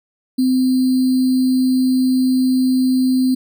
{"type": "tone with sample-and-hold", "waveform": "sine", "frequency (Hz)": 257.6, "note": "C4", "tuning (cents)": -27, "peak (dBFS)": -12, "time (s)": [0.38, 3.35], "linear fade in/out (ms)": 10, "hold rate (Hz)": 4410, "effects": []}